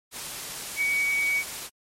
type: tone in noise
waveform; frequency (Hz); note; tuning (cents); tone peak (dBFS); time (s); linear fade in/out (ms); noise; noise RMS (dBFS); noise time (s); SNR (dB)
sine; 2255; C#7; +29; -22; 0.76-1.44; 50; white; -35; 0.11-1.7; +10
effects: low-pass 12000 Hz 12 dB/octave + MP3 64 kbps